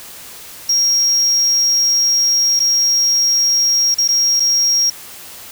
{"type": "tone with dropouts", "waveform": "triangle", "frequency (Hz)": 5600, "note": "F8", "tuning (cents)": 4, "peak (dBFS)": -10, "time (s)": [0.69, 4.9], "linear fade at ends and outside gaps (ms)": 5, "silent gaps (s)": [[2.594, 2.601], [3.944, 3.983], [4.078, 4.087], [4.398, 4.402]], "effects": ["white hiss -35 dBFS RMS until 5.51 s"]}